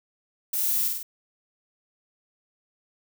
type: noise with echo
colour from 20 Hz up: violet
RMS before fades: -27 dBFS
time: 0.53-0.88 s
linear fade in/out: 5 ms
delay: 50 ms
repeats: 3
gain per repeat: -3 dB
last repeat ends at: 1.03 s
effects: none